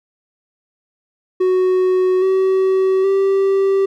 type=tone with pitch steps; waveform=triangle; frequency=370 / 379.7 / 389.7 Hz; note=F#4 / F#4 / G4; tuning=0 / +45 / -10 cents; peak=-10 dBFS; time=1.4-3.86 s; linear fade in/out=10 ms; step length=820 ms; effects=none